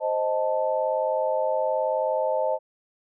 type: chord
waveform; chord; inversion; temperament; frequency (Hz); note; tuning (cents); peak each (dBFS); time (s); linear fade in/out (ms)
sine; A diminished; first; equal; 523.3 / 622.3 / 880; C5 / Eb5 / A5; 0 / 0 / 0; -26 / -25 / -28; 0-2.59; 50
effects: none